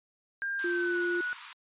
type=tone with pitch glide; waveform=sine; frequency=1600 to 1467.2 Hz; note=G6 to F#6; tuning=+35 to -15 cents; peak=-30 dBFS; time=0.42-1.33 s; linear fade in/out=0 ms; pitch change=-150 cents; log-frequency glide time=0.59-1 s
type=high-pass noise; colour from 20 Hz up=pink; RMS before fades=-45 dBFS; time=0.59-1.53 s; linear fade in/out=2 ms; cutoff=920 Hz; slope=96 dB/octave
type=tone; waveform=sine; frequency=349.7 Hz; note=F4; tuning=2 cents sharp; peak=-29 dBFS; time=0.64-1.21 s; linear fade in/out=5 ms
effects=resampled to 8000 Hz